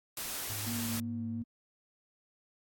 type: noise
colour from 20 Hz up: white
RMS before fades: -38 dBFS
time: 0.17-1 s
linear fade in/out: 2 ms
type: tone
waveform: triangle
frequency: 103.83 Hz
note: G#2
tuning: in tune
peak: -38 dBFS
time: 0.5-1.42 s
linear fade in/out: 0 ms
type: tone with vibrato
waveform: sine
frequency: 232.8 Hz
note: A#3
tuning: 2 cents flat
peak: -35 dBFS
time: 0.66-1.44 s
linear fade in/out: 20 ms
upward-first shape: sine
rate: 2.8 Hz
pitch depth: 23 cents each way
effects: AAC 64 kbps